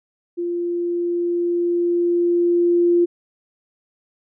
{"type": "tone with level ramp", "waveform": "sine", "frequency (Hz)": 347, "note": "F4", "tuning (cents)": -11, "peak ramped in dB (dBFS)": [-21, -12], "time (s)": [0.37, 3.06], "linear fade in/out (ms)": 20, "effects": []}